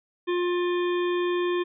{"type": "harmonic tone with a mistuned harmonic", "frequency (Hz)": 353.6, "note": "F4", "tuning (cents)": 22, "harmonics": [1, 3, 5, 7, 9, 10], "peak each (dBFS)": [-23, -33, -37, -40, -42, -43], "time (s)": [0.27, 1.64], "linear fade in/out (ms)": 20, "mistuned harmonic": 7, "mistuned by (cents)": -15, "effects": []}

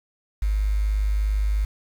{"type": "tone with quantisation", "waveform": "sine", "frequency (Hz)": 51.4, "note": "G#1", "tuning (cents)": -17, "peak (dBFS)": -19, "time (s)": [0.42, 1.65], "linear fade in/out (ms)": 5, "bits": 7, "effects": []}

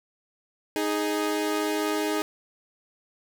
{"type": "tone pair together", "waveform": "sawtooth", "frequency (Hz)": [310.7, 415.3], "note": ["D#4", "G#4"], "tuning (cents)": [-2, 0], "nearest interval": "perfect fourth", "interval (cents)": 502, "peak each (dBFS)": [-23, -24], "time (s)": [0.76, 2.22], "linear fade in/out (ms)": 0, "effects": []}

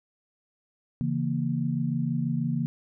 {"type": "chord", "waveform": "sine", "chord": "A# diminished", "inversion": "first", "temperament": "equal", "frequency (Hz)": [138.59, 164.81, 233.1], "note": ["C#3", "E3", "A#3"], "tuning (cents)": [0, 0, 0], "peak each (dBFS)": -29, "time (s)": [1.01, 2.66], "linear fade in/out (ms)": 0, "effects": []}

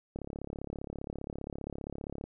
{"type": "click train", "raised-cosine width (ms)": 2, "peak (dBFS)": -25, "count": 74, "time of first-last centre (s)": [0.16, 2.24], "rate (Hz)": 35.1, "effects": []}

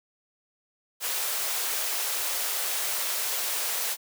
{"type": "high-pass noise", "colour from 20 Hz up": "white", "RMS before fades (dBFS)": -29, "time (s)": [1, 3.97], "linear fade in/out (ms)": 50, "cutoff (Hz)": 430, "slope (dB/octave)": 24, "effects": []}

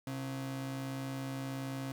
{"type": "ring-modulated tone", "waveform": "45% pulse", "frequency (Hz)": 200.3, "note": "G3", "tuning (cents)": 38, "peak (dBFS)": -34, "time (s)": [0.07, 1.92], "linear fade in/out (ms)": 2, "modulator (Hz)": 69.6, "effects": ["11-bit"]}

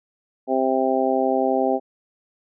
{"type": "harmonic tone", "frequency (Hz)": 131.5, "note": "C3", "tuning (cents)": 9, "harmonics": [2, 3, 4, 5, 6], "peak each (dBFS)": [-24, -24, -24, -24, -24], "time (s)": [0.47, 1.8], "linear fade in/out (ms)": 50, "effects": []}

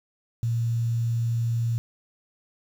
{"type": "tone with quantisation", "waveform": "sine", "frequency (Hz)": 116.54, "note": "A#2", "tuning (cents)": 0, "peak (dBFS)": -22, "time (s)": [0.43, 1.78], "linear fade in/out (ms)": 0, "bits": 8, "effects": []}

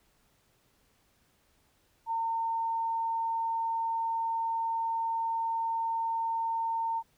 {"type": "tone", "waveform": "sine", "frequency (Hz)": 910, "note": "A#5", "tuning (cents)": -42, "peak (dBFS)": -28, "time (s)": [2.06, 7.03], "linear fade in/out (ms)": 50, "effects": ["pink hiss -69 dBFS RMS until 7.17 s"]}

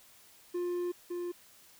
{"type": "tone pair in turn", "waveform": "triangle", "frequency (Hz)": [353.1, 351.2], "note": ["F4", "F4"], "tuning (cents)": [19, 10], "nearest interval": "unison", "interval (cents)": 9, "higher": "first", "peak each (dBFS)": [-29, -32], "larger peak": "first", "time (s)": [[0.54, 0.92], [1.1, 1.32]], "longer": "first", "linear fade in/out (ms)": 10, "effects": ["white hiss -59 dBFS RMS until 1.79 s"]}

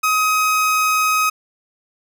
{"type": "tone", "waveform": "30% pulse", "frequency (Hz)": 1263, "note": "D#6", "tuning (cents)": 26, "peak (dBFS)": -12, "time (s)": [0.03, 1.3], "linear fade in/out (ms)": 10, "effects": []}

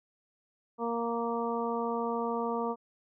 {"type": "harmonic tone", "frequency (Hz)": 233.2, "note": "A#3", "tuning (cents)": 1, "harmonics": [1, 2, 3, 4, 5], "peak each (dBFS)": [-35, -33, -38, -36, -38], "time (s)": [0.78, 2.76], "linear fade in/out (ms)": 50, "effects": []}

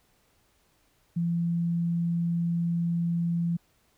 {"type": "tone", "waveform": "sine", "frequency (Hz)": 170, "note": "F3", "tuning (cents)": -46, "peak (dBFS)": -24, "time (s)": [1.16, 3.57], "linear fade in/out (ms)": 10, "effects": ["pink hiss -67 dBFS RMS until 3.97 s"]}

